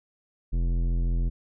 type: tone with tanh clipping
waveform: sine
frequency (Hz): 42.85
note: F1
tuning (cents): -32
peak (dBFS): -24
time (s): 0.52-1.3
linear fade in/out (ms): 20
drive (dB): 14
effects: none